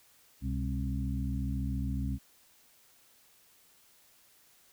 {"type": "harmonic tone with a mistuned harmonic", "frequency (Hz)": 67.2, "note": "C2", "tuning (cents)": 47, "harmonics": [1, 2, 3, 4], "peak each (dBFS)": [-33, -36, -38, -39], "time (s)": [0.41, 2.19], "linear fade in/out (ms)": 50, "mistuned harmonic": 2, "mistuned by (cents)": -95, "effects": ["white hiss -63 dBFS RMS until 4.72 s"]}